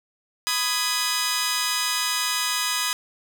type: chord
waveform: 10% pulse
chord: G# minor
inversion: first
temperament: just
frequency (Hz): 996.7 / 1245.9 / 1661.2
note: B5 / D#6 / G#6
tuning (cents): +16 / +2 / 0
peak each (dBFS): -19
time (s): 0.47-2.93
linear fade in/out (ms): 0
effects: none